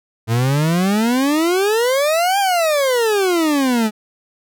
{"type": "exponential two-way sweep", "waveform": "40% pulse", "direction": "up then down", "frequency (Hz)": [110, 812, 209], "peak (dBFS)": -13, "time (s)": [0.27, 3.91], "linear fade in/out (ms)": 50, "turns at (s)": 2.39, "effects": []}